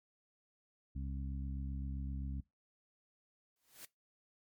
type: harmonic tone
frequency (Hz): 67.7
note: C#2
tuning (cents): -40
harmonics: 1 / 2 / 3 / 4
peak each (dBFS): -39 / -45 / -49 / -51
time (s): 0.95-2.41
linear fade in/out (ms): 10
type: noise with exponential growth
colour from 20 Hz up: white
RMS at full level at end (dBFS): -48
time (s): 3.56-3.85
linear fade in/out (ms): 2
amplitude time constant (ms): 62
effects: noise-tail reverb RT60 0.2 s tail -22 dB re dry + MP3 96 kbps